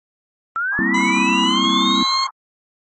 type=linear sweep; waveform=sine; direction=up; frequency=1318.5 to 4328 Hz; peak=-18 dBFS; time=0.56-2.24 s; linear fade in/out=0 ms
type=band-pass noise; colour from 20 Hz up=white; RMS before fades=-32 dBFS; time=0.71-2.31 s; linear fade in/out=20 ms; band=880 to 1300 Hz; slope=48 dB/octave
type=chord; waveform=sine; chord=C dominant seventh; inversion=second; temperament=equal; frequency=196 / 233.1 / 261.6 / 329.6 Hz; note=G3 / Bb3 / C4 / E4; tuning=0 / 0 / 0 / 0 cents; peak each=-23 dBFS; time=0.79-2.03 s; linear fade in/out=0 ms
type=tone with pitch glide; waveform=40% pulse; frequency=987.8 to 1071 Hz; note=B5 to C6; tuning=0 to +40 cents; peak=-18 dBFS; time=0.94-2.27 s; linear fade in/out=5 ms; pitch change=+140 cents; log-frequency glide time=1.44-1.61 s
effects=MP3 32 kbps